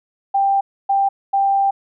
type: tone bursts at uneven times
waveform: sine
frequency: 789 Hz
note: G5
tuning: 11 cents sharp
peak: -13 dBFS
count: 3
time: 0.34-0.61 / 0.89-1.09 / 1.33-1.71 s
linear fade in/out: 10 ms
effects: none